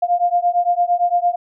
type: beating tone pair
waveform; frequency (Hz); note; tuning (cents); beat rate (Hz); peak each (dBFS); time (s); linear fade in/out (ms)
sine; 698.5 / 707.3; F5 / F5; 0 / +22; 8.8; -17; 0.02-1.36; 10
effects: none